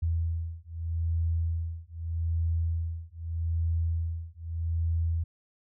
sine beating tone pair, 82.41 / 83.22 Hz, E2 / E2, 0 / +17 cents, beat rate 0.81 Hz, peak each -30 dBFS, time 0.02-5.24 s, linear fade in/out 10 ms, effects none

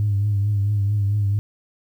sine tone with vibrato, 102.1 Hz, G#2, 29 cents flat, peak -16 dBFS, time 0-1.39 s, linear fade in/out 0 ms, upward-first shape triangle, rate 4.5 Hz, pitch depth 60 cents each way, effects tanh soft clip ceiling -13 dBFS + 9-bit

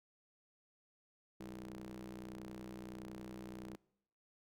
sawtooth ring-modulated tone, 61.5 Hz, B1, 7 cents flat, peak -40 dBFS, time 1.4-3.76 s, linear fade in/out 5 ms, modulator 261 Hz, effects noise-tail reverb RT60 0.8 s tail -24 dB re dry

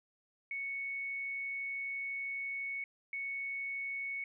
sine tone pair in turn, 2217 / 2217 Hz, C#7 / C#7, 0 / 0 cents, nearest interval unison, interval 0 cents, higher neither, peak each -36 / -36 dBFS, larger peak neither, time 0.51-2.84 / 3.13-4.24 s, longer first, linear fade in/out 2 ms, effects none

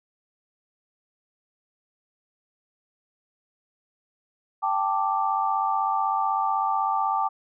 sine chord, G suspended second, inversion none, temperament equal, 784 / 880 / 1174.7 Hz, G5 / A5 / D6, 0 / 0 / 0 cents, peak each -26 dBFS, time 4.62-7.29 s, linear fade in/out 20 ms, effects none

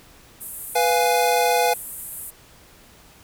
white band-pass noise, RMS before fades -35 dBFS, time 0.4-2.31 s, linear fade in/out 20 ms, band 8400 to 14000 Hz, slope 48 dB/octave
square chord, F diminished, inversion second, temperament equal, 493.9 / 698.5 / 830.6 Hz, Cb5 / F5 / Ab5, 0 / 0 / 0 cents, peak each -22 dBFS, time 0.75-1.74 s, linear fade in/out 10 ms
effects pink hiss -50 dBFS RMS until 3.23 s

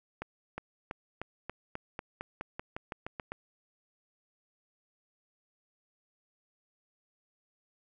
accelerating click train, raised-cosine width 0.5 ms, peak -22 dBFS, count 15, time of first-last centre 0.22-3.32 s, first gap 360 ms, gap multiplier 0.92, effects none

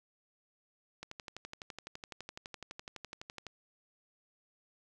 click train, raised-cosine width 0.2 ms, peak -26 dBFS, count 30, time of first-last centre 1.03-3.467 s, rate 11.9 Hz, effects none

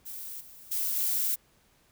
violet noise with level steps, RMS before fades -40 / -50 / -30 / -28 dBFS, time 0.05-1.36 s, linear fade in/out 20 ms, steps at 0.4 / 0.71 / 0.96 s, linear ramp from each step 10 ms, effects pink hiss -65 dBFS RMS until 1.91 s

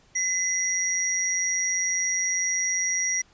sine tone pair together, 2025 / 5759 Hz, B6 / F#8, +43 / -48 cents, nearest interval octave + tritone, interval 1809 cents, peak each -28 / -24 dBFS, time 0.15-3.22 s, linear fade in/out 10 ms, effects pink hiss -59 dBFS RMS until 3.33 s + resampled to 16000 Hz

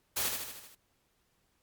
white noise with echo, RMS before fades -32 dBFS, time 0.16-0.29 s, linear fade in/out 10 ms, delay 77 ms, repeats 6, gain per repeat -4 dB, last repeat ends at 0.752 s, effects pink hiss -74 dBFS RMS until 1.62 s + Opus 48 kbps

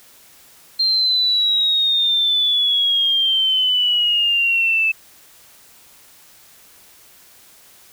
sine exponential sweep, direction down, 4186 to 2619 Hz, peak -14 dBFS, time 0.79-4.92 s, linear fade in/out 10 ms, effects white hiss -48 dBFS RMS until 7.92 s

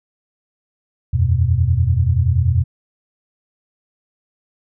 sine chord, E suspended second, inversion none, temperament just, 82.41 / 92.71 / 123.61 Hz, E2 / F#2 / B2, 0 / +4 / +2 cents, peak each -17 dBFS, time 1.13-2.64 s, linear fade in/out 10 ms, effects none

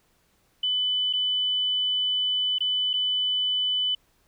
sine tone with dropouts, 3000 Hz, F#7, 23 cents sharp, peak -22 dBFS, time 0.63-3.95 s, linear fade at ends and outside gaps 5 ms, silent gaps 1.129-1.134 / 2.585-2.605 / 2.933-2.937 s, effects pink hiss -66 dBFS RMS until 4.27 s

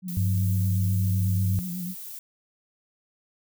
sine tone with vibrato, 180 Hz, F#3, 47 cents flat, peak -30 dBFS, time 0.02-1.95 s, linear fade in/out 50 ms, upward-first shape sine, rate 8.1 Hz, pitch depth 62 cents each way
violet noise, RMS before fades -39 dBFS, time 0.08-2.19 s, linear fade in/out 2 ms
sine tone, 98.2 Hz, G2, 4 cents sharp, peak -21 dBFS, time 0.17-1.59 s, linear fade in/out 0 ms
effects none

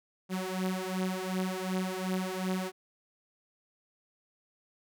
sawtooth beating tone pair, 185 / 187.7 Hz, F#3 / F#3, 0 / +25 cents, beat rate 2.7 Hz, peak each -30 dBFS, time 0.29-2.72 s, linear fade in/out 50 ms, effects none

